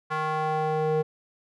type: tone with band-pass filter sweep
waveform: square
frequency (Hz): 155.56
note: D#3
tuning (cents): 0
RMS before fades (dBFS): -26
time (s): 0.1-1.03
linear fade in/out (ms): 20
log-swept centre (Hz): 1200 to 480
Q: 2.2
effects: none